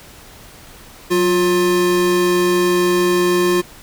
square tone pair together, 182.8 / 353.8 Hz, F#3 / F4, -21 / +23 cents, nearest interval major seventh, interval 1144 cents, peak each -23 / -14 dBFS, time 1.1-3.62 s, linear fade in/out 20 ms, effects pink hiss -41 dBFS RMS until 3.82 s

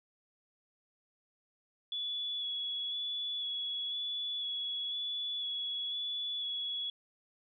sine tone with vibrato, 3400 Hz, G#7, 40 cents sharp, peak -34 dBFS, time 1.92-6.9 s, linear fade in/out 2 ms, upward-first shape square, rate 1 Hz, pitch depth 16 cents each way, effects none

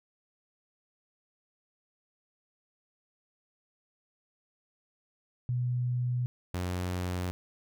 sine / sawtooth tone pair in turn, 123.47 / 90.14 Hz, B2 / F#2, 0 / -45 cents, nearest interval perfect fourth, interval 545 cents, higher first, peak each -27 / -27 dBFS, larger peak neither, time 5.49-6.26 / 6.54-7.31 s, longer neither, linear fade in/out 0 ms, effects none

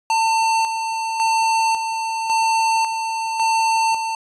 square tone with tremolo, 897 Hz, A5, 33 cents sharp, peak -16 dBFS, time 0.1-4.15 s, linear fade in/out 2 ms, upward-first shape square, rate 0.91 Hz, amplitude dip 50%, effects resampled to 22050 Hz

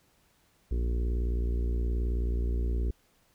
harmonic tone, 58.9 Hz, A#1, 19 cents sharp, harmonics 1 / 2 / 3 / 4 / 5 / 6 / 7 / 8, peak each -26 / -42 / -47 / -43 / -47 / -43 / -45 / -52 dBFS, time 0.71-2.91 s, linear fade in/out 5 ms, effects pink hiss -67 dBFS RMS until 3.34 s

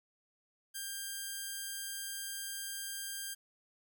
5% pulse tone, 1595 Hz, G6, 30 cents sharp, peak -28 dBFS, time 0.74-3.35 s, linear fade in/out 20 ms, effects none

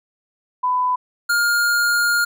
sine / square tone pair in turn, 1000 / 1414.2 Hz, B5 / F6, +21 / +21 cents, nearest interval tritone, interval 600 cents, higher second, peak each -16 dBFS, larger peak neither, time 0.63-0.96 / 1.29-2.25 s, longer second, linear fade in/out 10 ms, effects none

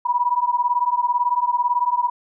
sine beating tone pair, 965 / 983 Hz, B5 / B5, -40 / -8 cents, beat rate 18 Hz, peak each -20 / -20 dBFS, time 0.05-2.1 s, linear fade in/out 10 ms, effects none

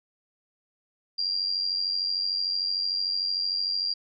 sine tone with amplitude modulation, 4763 Hz, D8, 24 cents sharp, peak -22 dBFS, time 1.18-3.94 s, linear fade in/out 10 ms, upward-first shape sine, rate 93.3 Hz, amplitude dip 65%, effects none

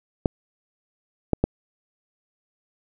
clicks, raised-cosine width 2 ms, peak -5 dBFS, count 3, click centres 0.258 / 1.333 / 1.44 s, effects none

